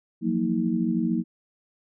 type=tone cluster; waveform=sine; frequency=170.5 / 183.6 / 232.2 / 319 Hz; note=F3 / F#3 / A#3 / D#4; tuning=-41 / -13 / -7 / +43 cents; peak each=-32 / -27 / -25 / -28 dBFS; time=0.21-1.24 s; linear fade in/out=50 ms; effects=none